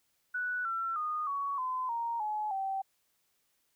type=tone with pitch steps; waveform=sine; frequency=1479 / 1348.4 / 1229.4 / 1120.9 / 1021.9 / 931.7 / 849.5 / 774.5 Hz; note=F#6 / E6 / D#6 / C#6 / C6 / A#5 / G#5 / G5; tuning=-1 / +39 / -21 / +19 / -41 / -1 / +39 / -21 cents; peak=-31 dBFS; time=0.34-2.82 s; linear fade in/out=10 ms; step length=310 ms; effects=white hiss -75 dBFS RMS until 3.75 s